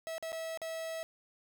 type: tone with dropouts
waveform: 45% pulse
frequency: 650 Hz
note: E5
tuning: 24 cents flat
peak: -37 dBFS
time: 0.07-1.03 s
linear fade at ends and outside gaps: 0 ms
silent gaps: 0.181-0.226 / 0.32-0.328 / 0.574-0.617 s
effects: none